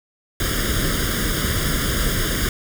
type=noise with comb filter; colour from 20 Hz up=pink; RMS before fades=-21 dBFS; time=0.4-2.49 s; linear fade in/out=2 ms; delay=0.59 ms; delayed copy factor=+0.9; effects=none